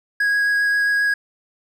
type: tone with vibrato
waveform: triangle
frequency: 1653 Hz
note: G#6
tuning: 9 cents flat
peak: -14 dBFS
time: 0.2-1.14 s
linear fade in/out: 5 ms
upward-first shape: sine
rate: 7.5 Hz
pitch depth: 8 cents each way
effects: none